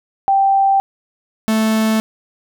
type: tone pair in turn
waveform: sine / 45% pulse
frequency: 783 / 219.7 Hz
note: G5 / A3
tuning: -2 / -2 cents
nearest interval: octave + minor seventh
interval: 2200 cents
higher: first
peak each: -10 / -13 dBFS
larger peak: first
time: 0.28-0.8 / 1.48-2 s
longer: neither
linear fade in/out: 0 ms
effects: none